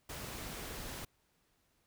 pink noise, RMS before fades -44 dBFS, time 0.09-1.05 s, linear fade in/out 5 ms, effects pink hiss -75 dBFS RMS until 1.86 s

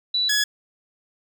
sine / 15% pulse tone pair in turn, 3951 / 1685.8 Hz, B7 / G#6, 0 / +25 cents, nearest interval octave + minor third, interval 1475 cents, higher first, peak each -19 / -12 dBFS, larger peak second, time 0.14-0.29 / 0.29-0.44 s, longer neither, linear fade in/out 5 ms, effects none

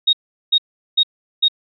sine tone bursts, 3747 Hz, A#7, 8 cents sharp, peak -10 dBFS, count 4, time 0.07-1.484 s, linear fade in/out 10 ms, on 61 ms, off 390 ms, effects none

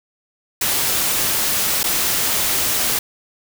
white noise with dropouts, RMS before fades -19 dBFS, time 0.61-2.99 s, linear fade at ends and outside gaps 5 ms, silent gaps 1.832-1.84 s, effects none

